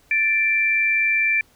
sine tone pair together, 1764 / 2352 Hz, A6 / D7, +4 / +2 cents, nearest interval perfect fourth, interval 498 cents, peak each -24 / -17 dBFS, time 0.11-1.41 s, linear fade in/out 2 ms, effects pink hiss -57 dBFS RMS until 1.55 s

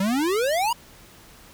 square exponential sweep, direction up, 185 to 990 Hz, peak -21 dBFS, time 0-0.73 s, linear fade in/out 5 ms, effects pink hiss -49 dBFS RMS until 1.53 s

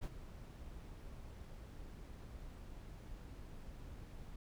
brown noise with ADSR envelope, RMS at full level -40 dBFS, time 0.01-4.36 s, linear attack 29 ms, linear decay 48 ms, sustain -11 dB, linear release 4 ms, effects none

